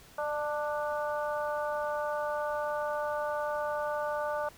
harmonic tone with a mistuned harmonic, 295.4 Hz, D4, 10 cents sharp, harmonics 2 / 3 / 4 / 5, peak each -32 / -36 / -38 / -40 dBFS, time 0.18-4.49 s, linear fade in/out 5 ms, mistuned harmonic 2, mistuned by +16 cents, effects pink hiss -55 dBFS RMS until 4.57 s

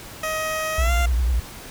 15% pulse tone with pitch glide, 630 to 695 Hz, D#5 to F5, +21 to -9 cents, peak -17 dBFS, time 0.23-1.06 s, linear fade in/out 5 ms, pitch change +170 cents, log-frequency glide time 0.76-0.92 s
sine tone with vibrato, 60.8 Hz, B1, 26 cents flat, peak -17 dBFS, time 0.78-1.4 s, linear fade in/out 5 ms, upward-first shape sine, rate 10 Hz, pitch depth 140 cents each way
effects pink hiss -39 dBFS RMS until 1.7 s

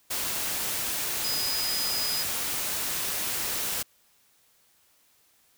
sine tone in noise, 4978 Hz, D#8, in tune, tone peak -29 dBFS, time 1.24-2.23 s, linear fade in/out 10 ms, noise white, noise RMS -30 dBFS, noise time 0.1-3.83 s, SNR -2 dB, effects white hiss -64 dBFS RMS until 5.57 s

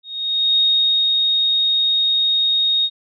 sine tone with ADSR envelope, 3729 Hz, A#7, in tune, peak -12 dBFS, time 0.03-2.9 s, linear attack 540 ms, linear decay 510 ms, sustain -2 dB, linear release 55 ms, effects none

